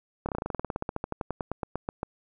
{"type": "slowing click train", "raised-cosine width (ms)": 1, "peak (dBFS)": -16, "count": 26, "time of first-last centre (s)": [0.26, 2.031], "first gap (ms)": 28, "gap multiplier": 1.07, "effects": []}